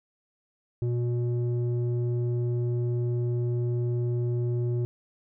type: tone with low-pass filter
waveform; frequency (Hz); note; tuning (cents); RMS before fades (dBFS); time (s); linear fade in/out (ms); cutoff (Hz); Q
square; 120.6; B2; -41; -27; 0.82-4.85; 0; 310; 1.9
effects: none